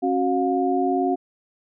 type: tone cluster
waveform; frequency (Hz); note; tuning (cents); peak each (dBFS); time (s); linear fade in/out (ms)
sine; 271.9 / 369.9 / 712; C#4 / F#4 / F5; -33 / 0 / +33; -23; 0.02-1.16; 20
effects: none